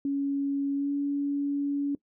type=tone with pitch glide; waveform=sine; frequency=279.3 to 283.7 Hz; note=C#4 to C#4; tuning=+13 to +40 cents; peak=-25 dBFS; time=0.05-1.95 s; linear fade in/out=2 ms; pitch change=+27 cents; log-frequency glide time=0.75-0.91 s; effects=noise-tail reverb RT60 0.1 s tail -21 dB re dry